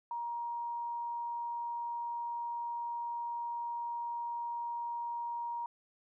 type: tone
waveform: sine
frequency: 944 Hz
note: A#5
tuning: 22 cents sharp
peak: -35 dBFS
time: 0.11-5.66 s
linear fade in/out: 2 ms
effects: none